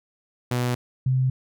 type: tone pair in turn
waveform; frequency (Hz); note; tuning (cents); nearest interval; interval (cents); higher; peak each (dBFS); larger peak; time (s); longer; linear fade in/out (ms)
sawtooth / sine; 123.1 / 129.84; B2 / C3; -5 / -13; minor second; 92; second; -18; neither; 0.51-0.75 / 1.06-1.3; neither; 5
effects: none